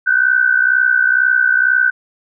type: tone pair together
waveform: sine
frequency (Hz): 1481 / 1543.1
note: F#6 / G6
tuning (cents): +1 / -28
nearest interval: minor second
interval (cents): 71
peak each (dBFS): -13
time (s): 0.06-1.91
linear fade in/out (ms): 20
effects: none